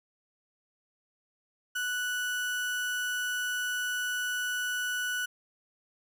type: tone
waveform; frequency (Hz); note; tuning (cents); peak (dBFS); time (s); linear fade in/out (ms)
35% pulse; 1480; F#6; 0; -28; 1.75-5.26; 10
effects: none